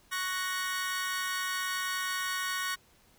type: chord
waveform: sawtooth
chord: F# major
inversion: second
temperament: equal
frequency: 1108.7 / 1480 / 1864.7 Hz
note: C#6 / F#6 / A#6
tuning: 0 / 0 / 0 cents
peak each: -32 dBFS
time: 0.11-2.76 s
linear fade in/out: 20 ms
effects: pink hiss -63 dBFS RMS until 3.18 s